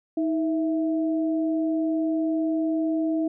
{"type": "tone pair together", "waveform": "sine", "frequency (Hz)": [317.7, 660], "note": ["D#4", "E5"], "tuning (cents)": [36, 2], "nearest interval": "octave + minor second", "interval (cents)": 1266, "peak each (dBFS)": [-22, -31], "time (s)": [0.17, 3.28], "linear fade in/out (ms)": 5, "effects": []}